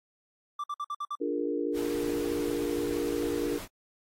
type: tone bursts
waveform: triangle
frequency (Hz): 1173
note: D6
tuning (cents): -2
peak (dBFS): -29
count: 6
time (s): 0.59-1.154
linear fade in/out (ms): 5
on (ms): 49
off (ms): 54
type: chord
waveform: sine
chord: Bb dominant seventh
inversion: first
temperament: equal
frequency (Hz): 293.7 / 349.2 / 415.3 / 466.2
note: D4 / F4 / Ab4 / Bb4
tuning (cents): 0 / 0 / 0 / 0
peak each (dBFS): -32 / -34 / -35 / -33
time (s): 1.2-3.59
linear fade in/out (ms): 20
type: noise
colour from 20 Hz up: pink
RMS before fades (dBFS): -42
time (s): 1.73-3.68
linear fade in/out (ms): 50
effects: AAC 48 kbps